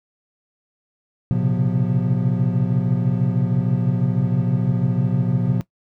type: tone cluster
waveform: triangle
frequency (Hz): 115.2 / 128.8 / 135 / 177.5 / 241.9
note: A#2 / C3 / C#3 / F3 / B3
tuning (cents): -20 / -27 / -45 / +28 / -36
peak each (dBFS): -22 / -20 / -22 / -19 / -27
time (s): 1.31-5.61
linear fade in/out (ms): 0
effects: noise-tail reverb RT60 0.1 s tail -18 dB re dry